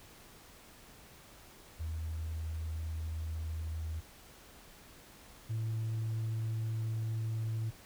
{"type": "tone pair in turn", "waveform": "sine", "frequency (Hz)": [80.1, 111.36], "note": ["E2", "A2"], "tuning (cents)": [-49, 21], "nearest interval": "tritone", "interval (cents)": 570, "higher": "second", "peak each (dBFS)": [-34, -30], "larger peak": "second", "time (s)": [[1.79, 4.01], [5.49, 7.71]], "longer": "neither", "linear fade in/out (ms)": 20, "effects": ["tanh soft clip ceiling -31 dBFS", "pink hiss -56 dBFS RMS until 7.85 s"]}